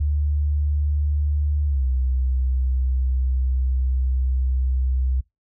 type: tone with pitch glide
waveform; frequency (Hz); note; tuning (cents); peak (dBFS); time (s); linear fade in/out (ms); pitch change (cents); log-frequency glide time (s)
sine; 73.42 to 64.29; D2 to C2; 0 to -30; -18; 0-5.21; 10; -230; 1.66-1.85
effects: noise-tail reverb RT60 0.2 s tail -25 dB re dry